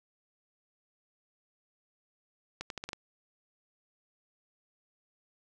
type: accelerating click train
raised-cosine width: 0.2 ms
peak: -20 dBFS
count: 6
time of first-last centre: 2.61-2.932 s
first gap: 92 ms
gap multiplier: 0.82
effects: none